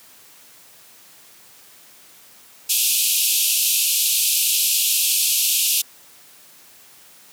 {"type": "band-pass noise", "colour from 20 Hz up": "white", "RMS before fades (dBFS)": -19, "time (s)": [2.69, 5.82], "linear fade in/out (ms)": 10, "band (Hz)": [2500, 15000], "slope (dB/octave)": 96, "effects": ["white hiss -48 dBFS RMS until 7.32 s", "high-pass 100 Hz 12 dB/octave"]}